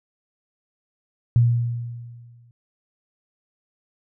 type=tone with exponential decay; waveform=sine; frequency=118.7 Hz; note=A#2; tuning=32 cents sharp; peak=-11 dBFS; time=1.36-2.51 s; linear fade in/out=0 ms; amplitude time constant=250 ms; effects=none